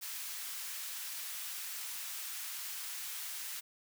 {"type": "high-pass noise", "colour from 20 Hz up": "white", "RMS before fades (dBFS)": -42, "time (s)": [0.01, 3.61], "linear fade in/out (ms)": 20, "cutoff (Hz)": 1300, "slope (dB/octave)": 12, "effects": []}